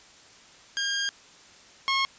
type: tone pair in turn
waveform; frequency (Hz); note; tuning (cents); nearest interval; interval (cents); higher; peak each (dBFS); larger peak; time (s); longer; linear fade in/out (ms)
15% pulse; 1613 / 1084; G6 / C#6; +49 / -39; perfect fifth; 688; first; -19 / -16; second; 0.77-1.09 / 1.88-2.05; first; 0
effects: white hiss -52 dBFS RMS until 2.18 s + resampled to 16000 Hz